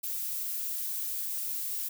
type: noise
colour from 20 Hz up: violet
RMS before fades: -34 dBFS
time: 0.03-1.89 s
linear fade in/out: 10 ms
effects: none